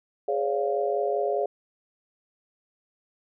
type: chord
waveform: sine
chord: Db major seventh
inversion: second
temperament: equal with one note detuned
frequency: 415.3 / 523.3 / 568.3 / 698.5 Hz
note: Ab4 / C5 / Db5 / F5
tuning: 0 / 0 / +43 / 0 cents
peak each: -27 / -33 / -28 / -29 dBFS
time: 0.28-1.46 s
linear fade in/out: 5 ms
effects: none